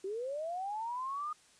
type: linear sweep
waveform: sine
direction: up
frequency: 370 to 1241 Hz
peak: -35 dBFS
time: 0.04-1.33 s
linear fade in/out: 5 ms
effects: white hiss -63 dBFS RMS until 1.59 s + resampled to 22050 Hz